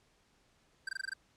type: tone bursts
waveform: square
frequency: 1568 Hz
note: G6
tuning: in tune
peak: -35 dBFS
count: 7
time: 0.87-1.136 s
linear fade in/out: 5 ms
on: 20 ms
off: 21 ms
effects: pink hiss -70 dBFS RMS until 1.36 s + low-pass 8000 Hz 12 dB/octave